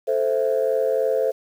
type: chord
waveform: sine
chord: A minor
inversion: none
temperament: equal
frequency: 440 / 523.3 / 659.3 Hz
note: A4 / C5 / E5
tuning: 0 / 0 / 0 cents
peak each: -22 / -20 / -25 dBFS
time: 0.07-1.32 s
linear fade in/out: 20 ms
effects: tanh soft clip ceiling -11 dBFS + 8-bit